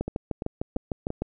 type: two click trains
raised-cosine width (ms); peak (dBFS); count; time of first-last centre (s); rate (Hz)
2; -14 / -17; 9 / 4; 0.01-1.22 / 0.08-1.104; 6.61 / 2.93
effects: none